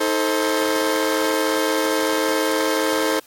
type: chord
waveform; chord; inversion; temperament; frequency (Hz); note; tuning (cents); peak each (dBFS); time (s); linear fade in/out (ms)
sawtooth; A diminished; second; just; 316.8 / 440 / 528; Eb4 / A4 / C5; +31 / 0 / +16; -19; 0-3.2; 10
effects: white hiss -51 dBFS RMS until 3.26 s + AAC 64 kbps